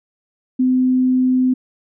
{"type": "tone", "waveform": "sine", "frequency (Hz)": 255.6, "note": "C4", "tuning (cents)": -40, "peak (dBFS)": -12, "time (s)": [0.59, 1.54], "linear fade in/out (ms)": 10, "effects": []}